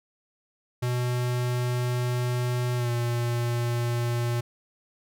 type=tone with pitch glide; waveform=square; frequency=123.4 to 119.33 Hz; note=B2 to A#2; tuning=-1 to +41 cents; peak=-25 dBFS; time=0.82-4.41 s; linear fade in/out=10 ms; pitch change=-58 cents; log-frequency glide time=2.76-2.9 s; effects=none